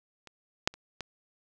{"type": "clicks", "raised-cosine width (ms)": 0.2, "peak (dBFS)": [-30, -6, -30, -19], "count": 4, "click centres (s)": [0.273, 0.675, 0.74, 1.007], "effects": []}